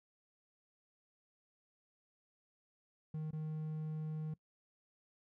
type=tone with dropouts; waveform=triangle; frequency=155.56 Hz; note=D#3; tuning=in tune; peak=-36 dBFS; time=3.14-4.34 s; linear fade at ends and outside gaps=5 ms; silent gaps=3.309-3.33 s; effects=noise-tail reverb RT60 0.1 s tail -22 dB re dry